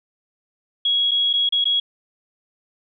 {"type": "tone with dropouts", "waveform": "sine", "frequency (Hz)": 3322, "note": "G#7", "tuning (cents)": 0, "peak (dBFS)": -16, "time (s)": [0.85, 1.8], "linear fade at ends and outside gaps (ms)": 5, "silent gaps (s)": [[1.111, 1.115], [1.331, 1.336], [1.491, 1.523], [1.643, 1.654]], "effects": []}